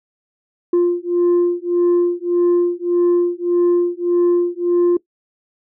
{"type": "beating tone pair", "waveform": "sine", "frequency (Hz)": [349.2, 350.9], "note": ["F4", "F4"], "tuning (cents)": [0, 8], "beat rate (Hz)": 1.7, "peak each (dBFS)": -14, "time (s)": [0.73, 4.97], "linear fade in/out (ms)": 5, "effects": ["noise-tail reverb RT60 0.1 s tail -20 dB re dry", "tanh soft clip ceiling -10 dBFS"]}